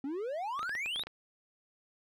triangle exponential sweep, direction up, 261.2 to 3951 Hz, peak -32 dBFS, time 0.04-1.03 s, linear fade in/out 2 ms
clicks, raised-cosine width 0.3 ms, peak -27 dBFS, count 9, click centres 0.593 / 0.63 / 0.694 / 0.752 / 0.86 / 0.96 / 0.995 / 1.036 / 1.07 s
effects none

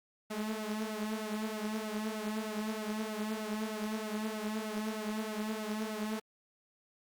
sawtooth tone with flanger, 215.4 Hz, A3, 37 cents flat, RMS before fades -37 dBFS, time 0.3-6.2 s, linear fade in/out 10 ms, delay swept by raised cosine 1.4 to 5.8 ms, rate 3.2 Hz, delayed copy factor +0.7, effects Opus 48 kbps

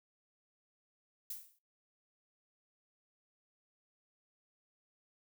violet noise with exponential decay, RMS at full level -39 dBFS, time 1.3-1.59 s, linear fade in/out 5 ms, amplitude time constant 63 ms, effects noise-tail reverb RT60 0.3 s tail -24 dB re dry

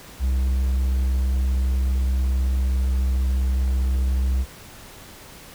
triangle tone, 64.7 Hz, C2, 19 cents flat, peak -16 dBFS, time 0.19-4.46 s, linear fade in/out 50 ms, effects pink hiss -43 dBFS RMS until 5.54 s

